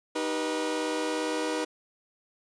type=chord; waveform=sawtooth; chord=Eb augmented; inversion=none; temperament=just; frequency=311.1 / 388.9 / 486.1 Hz; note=Eb4 / G4 / B4; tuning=0 / -14 / -28 cents; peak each=-27 / -33 / -27 dBFS; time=0.15-1.65 s; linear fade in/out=10 ms; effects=resampled to 22050 Hz